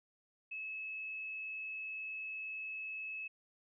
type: tone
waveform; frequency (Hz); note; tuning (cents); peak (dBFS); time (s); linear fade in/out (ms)
sine; 2591; E7; -30; -40; 0.51-3.28; 10
effects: none